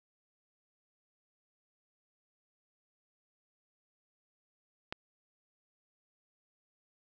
click, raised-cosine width 0.3 ms, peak -20 dBFS, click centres 4.925 s, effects 10-bit

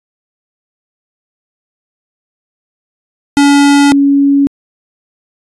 square / sine tone pair in turn, 284 / 280.1 Hz, C#4 / C#4, +42 / +18 cents, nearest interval unison, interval 24 cents, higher first, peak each -5 dBFS, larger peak neither, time 3.37-3.92 / 3.92-4.47 s, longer neither, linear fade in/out 0 ms, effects resampled to 24000 Hz

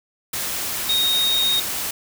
sine tone in noise, 3729 Hz, A#7, in tune, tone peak -17 dBFS, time 0.89-1.6 s, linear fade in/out 5 ms, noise white, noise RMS -26 dBFS, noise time 0.33-1.91 s, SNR +6 dB, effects none

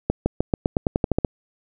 accelerating click train, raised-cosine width 2 ms, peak -5 dBFS, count 12, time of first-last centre 0.1-1.248 s, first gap 160 ms, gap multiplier 0.91, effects none

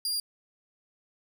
sawtooth tone, 4804 Hz, D8, 38 cents sharp, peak -25 dBFS, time 0.05-0.2 s, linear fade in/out 2 ms, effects none

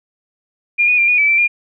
sine tone with pitch steps, 2409 / 2468 / 2381 / 2455 / 2305 / 2338 / 2411 Hz, D7 / D#7 / D7 / D#7 / D7 / D7 / D7, +43 / -15 / +23 / -24 / -33 / -8 / +45 cents, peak -10 dBFS, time 0.78-1.48 s, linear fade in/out 20 ms, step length 100 ms, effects none

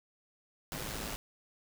pink noise with amplitude modulation, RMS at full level -37 dBFS, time 0.72-1.16 s, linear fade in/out 0 ms, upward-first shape sine, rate 107 Hz, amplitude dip 55%, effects none

